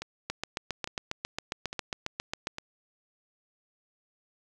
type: two click trains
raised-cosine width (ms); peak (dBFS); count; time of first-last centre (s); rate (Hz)
0.2; -14 / -19; 17 / 4; 0.3-2.471 / 0.02-2.584; 7.37 / 1.17
effects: none